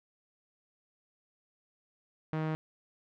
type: tone with low-pass filter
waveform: sawtooth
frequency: 157 Hz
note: D#3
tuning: 16 cents sharp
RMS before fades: -33 dBFS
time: 2.33-2.55 s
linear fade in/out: 0 ms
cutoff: 1900 Hz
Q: 0.77
effects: none